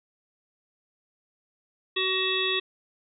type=harmonic tone; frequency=376.6 Hz; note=F#4; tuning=31 cents sharp; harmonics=1 / 3 / 5 / 7 / 9 / 10; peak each=-30 / -35 / -33 / -30 / -28 / -32 dBFS; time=1.96-2.6 s; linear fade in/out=10 ms; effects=none